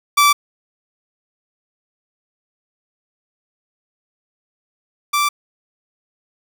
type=tone pair in turn; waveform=sawtooth; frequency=1161 / 1169.8 Hz; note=D6 / D6; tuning=-20 / -7 cents; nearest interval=unison; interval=13 cents; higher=second; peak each=-6 / -11 dBFS; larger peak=first; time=0.17-0.33 / 5.13-5.29 s; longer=neither; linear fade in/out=10 ms; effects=none